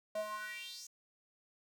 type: tone with high-pass filter sweep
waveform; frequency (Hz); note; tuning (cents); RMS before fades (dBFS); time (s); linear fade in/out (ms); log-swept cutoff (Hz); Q
square; 211.8; G#3; +34; -43; 0.15-0.87; 5; 550 to 6600; 5.2
effects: none